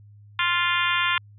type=harmonic tone; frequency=349.2 Hz; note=F4; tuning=in tune; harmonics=3 / 4 / 5 / 6 / 7 / 8 / 9 / 10; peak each=-26 / -27 / -28 / -29 / -29 / -30 / -31 / -31 dBFS; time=0.39-1.18 s; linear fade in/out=2 ms; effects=added 103 Hz sine -46 dBFS peak until 1.38 s